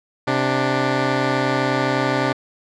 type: tone pair together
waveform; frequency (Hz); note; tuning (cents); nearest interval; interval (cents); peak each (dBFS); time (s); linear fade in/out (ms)
10% pulse; 131.3 / 294.4; C3 / D4; +6 / +4; octave + major second; 1398; -12; 0.27-2.33; 10
effects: low-pass 4000 Hz 12 dB/octave